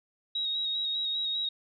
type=tone with vibrato; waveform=sine; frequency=3798 Hz; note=A#7; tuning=32 cents sharp; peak=-28 dBFS; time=0.35-1.49 s; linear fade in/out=5 ms; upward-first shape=square; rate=5 Hz; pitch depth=23 cents each way; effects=none